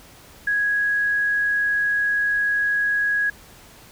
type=tone; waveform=sine; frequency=1661.2 Hz; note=G#6; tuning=in tune; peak=-18 dBFS; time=0.47-3.3 s; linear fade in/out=5 ms; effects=pink hiss -47 dBFS RMS until 3.91 s